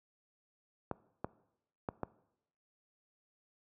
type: clicks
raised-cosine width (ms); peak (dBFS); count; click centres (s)
1; -21; 4; 0.913 / 1.245 / 1.888 / 2.033
effects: noise-tail reverb RT60 0.8 s tail -20 dB re dry + high-pass 80 Hz 12 dB/octave